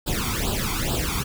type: noise with flanger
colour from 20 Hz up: pink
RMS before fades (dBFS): -25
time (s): 0.06-1.24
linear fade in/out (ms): 20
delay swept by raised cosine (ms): 0.24 to 0.9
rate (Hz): 2.3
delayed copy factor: +0.85
effects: none